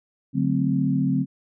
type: chord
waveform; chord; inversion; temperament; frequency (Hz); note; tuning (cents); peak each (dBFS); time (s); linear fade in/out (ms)
sine; D dominant seventh; none; equal with one note detuned; 144.06 / 185 / 220 / 261.6; D3 / F#3 / A3 / C4; -33 / 0 / 0 / 0; -24 / -25 / -28 / -23; 0.33-1.26; 50
effects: none